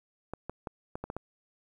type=clicks; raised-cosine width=1 ms; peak=-22 dBFS; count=7; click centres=0.336 / 0.496 / 0.672 / 0.955 / 1.04 / 1.101 / 1.166 s; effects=10-bit